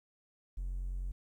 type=tone; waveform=triangle; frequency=44.94 Hz; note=F#1; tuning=50 cents flat; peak=-32 dBFS; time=0.57-1.12 s; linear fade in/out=10 ms; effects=tanh soft clip ceiling -29 dBFS + 12-bit